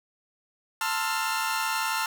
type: chord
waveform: sawtooth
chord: F major seventh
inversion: first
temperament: equal with one note detuned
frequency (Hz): 889.7 / 1046.5 / 1318.5 / 1396.9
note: A5 / C6 / E6 / F6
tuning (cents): +19 / 0 / 0 / 0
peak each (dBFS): -26 / -30 / -30 / -27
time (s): 0.81-2.06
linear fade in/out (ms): 2
effects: none